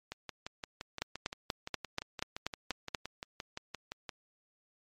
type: two click trains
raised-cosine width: 0.2 ms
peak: -15 / -22 dBFS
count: 9 / 24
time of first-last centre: 1.02-2.948 / 0.12-4.092 s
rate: 4.15 / 5.79 Hz
effects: MP3 64 kbps